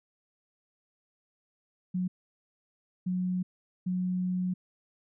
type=tone bursts at uneven times; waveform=sine; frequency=182.4 Hz; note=F#3; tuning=24 cents flat; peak=-27 dBFS; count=3; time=1.94-2.08 / 3.06-3.43 / 3.86-4.54 s; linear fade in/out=10 ms; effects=none